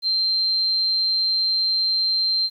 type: tone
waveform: sine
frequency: 4145 Hz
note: C8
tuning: 17 cents flat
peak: -18 dBFS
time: 0.02-2.5 s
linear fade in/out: 50 ms
effects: 9-bit